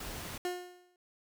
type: noise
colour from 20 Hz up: pink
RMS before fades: -42 dBFS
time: 0-0.38 s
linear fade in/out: 5 ms
type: tone with exponential decay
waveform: 30% pulse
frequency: 358.5 Hz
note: F4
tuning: 45 cents sharp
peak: -28 dBFS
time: 0.45-0.96 s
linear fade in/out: 1 ms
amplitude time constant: 110 ms
effects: none